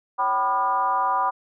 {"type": "tone with frequency modulation", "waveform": "sine", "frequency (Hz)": 987.8, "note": "B5", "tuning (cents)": 0, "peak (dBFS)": -19, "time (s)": [0.18, 1.31], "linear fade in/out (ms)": 20, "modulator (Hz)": 219, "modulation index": 1.1, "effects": []}